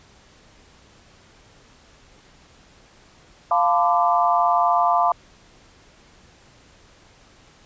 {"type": "chord", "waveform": "sine", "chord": "B half-diminished seventh", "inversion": "second", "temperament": "equal with one note detuned", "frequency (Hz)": [698.5, 880, 1010.9, 1174.7], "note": ["F5", "A5", "B5", "D6"], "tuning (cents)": [0, 0, 40, 0], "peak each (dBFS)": [-19, -23, -21, -22], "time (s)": [3.51, 5.12], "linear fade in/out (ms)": 2, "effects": ["pink hiss -52 dBFS RMS until 7.65 s", "resampled to 16000 Hz"]}